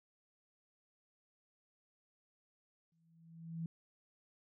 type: tone with exponential growth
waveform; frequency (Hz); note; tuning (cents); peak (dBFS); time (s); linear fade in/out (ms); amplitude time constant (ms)
sine; 164.81; E3; 0; -36; 2.92-3.66; 2; 160
effects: none